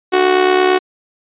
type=tone with amplitude modulation; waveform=sawtooth; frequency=370 Hz; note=F#4; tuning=in tune; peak=-3 dBFS; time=0.12-0.79 s; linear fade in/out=20 ms; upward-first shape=sine; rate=69 Hz; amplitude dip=65%; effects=resampled to 8000 Hz